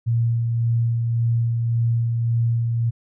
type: tone with tremolo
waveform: sine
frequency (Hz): 116.54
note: A#2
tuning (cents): 0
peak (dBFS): -16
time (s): 0.06-2.91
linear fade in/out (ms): 20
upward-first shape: sine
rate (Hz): 1.8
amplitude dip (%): 30
effects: none